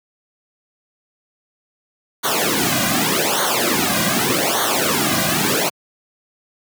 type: noise with flanger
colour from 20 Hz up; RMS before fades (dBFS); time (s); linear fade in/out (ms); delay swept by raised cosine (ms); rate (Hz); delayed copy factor
pink; -18; 2.23-5.7; 20; 0.39 to 2.29; 0.84; -1
effects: high-pass 150 Hz 12 dB/octave